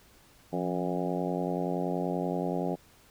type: harmonic tone with a mistuned harmonic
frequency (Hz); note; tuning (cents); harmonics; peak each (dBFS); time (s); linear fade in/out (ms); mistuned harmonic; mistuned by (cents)
90.5; F#2; -38; 2 / 3 / 4 / 5 / 6 / 7 / 8 / 9; -33 / -35 / -36 / -37 / -38 / -38 / -39 / -40; 0.52-2.76; 20; 2; -82
effects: pink hiss -59 dBFS RMS until 3.1 s